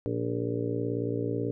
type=harmonic tone with a mistuned harmonic; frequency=58.27 Hz; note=A#1; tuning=in tune; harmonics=2 / 3 / 4 / 5 / 6 / 7 / 8 / 9 / 10; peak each=-33 / -42 / -41 / -33 / -45 / -34 / -34 / -46 / -45 dBFS; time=0.06-1.51 s; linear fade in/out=0 ms; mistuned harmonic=6; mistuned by=+70 cents; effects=none